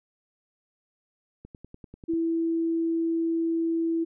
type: click train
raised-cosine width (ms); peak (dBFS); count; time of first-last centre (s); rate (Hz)
3; -30; 8; 1.45-2.136; 10.2
type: tone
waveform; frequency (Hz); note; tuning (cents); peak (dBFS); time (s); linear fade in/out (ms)
sine; 330.1; E4; +2; -23; 2.08-4.05; 20
effects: none